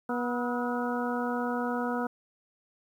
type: harmonic tone with a mistuned harmonic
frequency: 243.1 Hz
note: B3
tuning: 27 cents flat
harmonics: 1 / 2 / 3 / 4 / 5 / 6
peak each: -31 / -34 / -36 / -37 / -38 / -39 dBFS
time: 0.09-2.07 s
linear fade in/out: 5 ms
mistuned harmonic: 5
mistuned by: +77 cents
effects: 10-bit